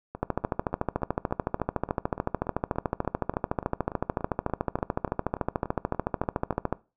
two click trains, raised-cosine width 1 ms, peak -21 / -11 dBFS, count 23 / 90, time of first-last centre 0.15-6.527 / 0.23-6.726 s, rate 3.45 / 13.7 Hz, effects noise-tail reverb RT60 0.3 s tail -20 dB re dry

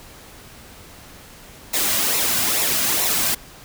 white noise with flanger, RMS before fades -20 dBFS, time 1.73-3.35 s, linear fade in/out 10 ms, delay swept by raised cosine 0.62 to 2.32 ms, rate 2.3 Hz, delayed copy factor -0.55, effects pink hiss -43 dBFS RMS until 3.64 s

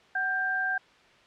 sine tone pair together, 748 / 1585 Hz, F#5 / G6, +19 / +19 cents, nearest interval octave + minor second, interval 1300 cents, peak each -33 / -26 dBFS, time 0.15-0.78 s, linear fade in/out 5 ms, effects white hiss -57 dBFS RMS until 1.26 s + low-pass 3000 Hz 12 dB/octave

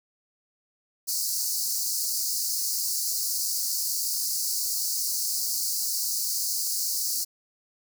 pink high-pass noise, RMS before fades -28 dBFS, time 1.07-7.25 s, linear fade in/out 20 ms, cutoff 4400 Hz, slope 96 dB/octave, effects none

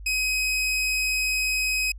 sawtooth tone, 2529 Hz, D#7, 28 cents sharp, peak -19 dBFS, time 0.06-1.92 s, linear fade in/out 5 ms, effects added 50 Hz sine -37 dBFS peak until 1.98 s + low-pass 12000 Hz 12 dB/octave

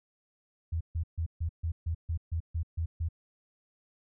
sine tone bursts, 82.41 Hz, E2, in tune, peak -28 dBFS, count 11, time 0.72-3.088 s, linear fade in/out 10 ms, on 88 ms, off 140 ms, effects none

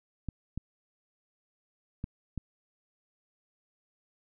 clicks, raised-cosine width 5 ms, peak -22 dBFS, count 4, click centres 0.287 / 0.576 / 2.041 / 2.377 s, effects none

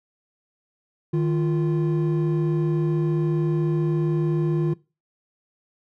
triangle tone pair together, 154.5 / 346.8 Hz, D#3 / F4, -12 / -12 cents, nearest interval octave + major second, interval 1400 cents, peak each -18 / -22 dBFS, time 1.13-4.74 s, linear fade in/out 10 ms, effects noise-tail reverb RT60 0.3 s tail -22 dB re dry + tanh soft clip ceiling -11 dBFS

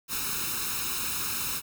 white noise with comb filter, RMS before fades -31 dBFS, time 0.08-1.62 s, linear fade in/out 50 ms, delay 0.76 ms, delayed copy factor +0.75, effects none

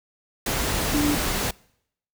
sine tone in noise, 293.7 Hz, D4, in tune, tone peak -20 dBFS, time 0.94-1.15 s, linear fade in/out 5 ms, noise pink, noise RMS -25 dBFS, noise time 0.46-1.51 s, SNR +2 dB, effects noise-tail reverb RT60 0.7 s tail -24 dB re dry

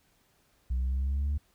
sine exponential sweep, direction up, 61.74 to 73.42 Hz, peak -24 dBFS, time 0.7-1.38 s, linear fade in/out 10 ms, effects tanh soft clip ceiling -25 dBFS + pink hiss -68 dBFS RMS until 1.54 s

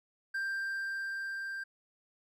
triangle tone with level ramp, 1581 Hz, G6, 14 cents sharp, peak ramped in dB -30 to -35 dBFS, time 0.34-1.64 s, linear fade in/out 10 ms, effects none

